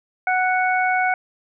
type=harmonic tone; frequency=740 Hz; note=F#5; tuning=in tune; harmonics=1 / 2 / 3; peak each=-19 / -22 / -24 dBFS; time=0.27-1.14 s; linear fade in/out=2 ms; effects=none